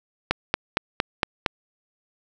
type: click train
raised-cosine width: 0.3 ms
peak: -3 dBFS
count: 6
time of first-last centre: 0.31-1.462 s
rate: 4.34 Hz
effects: none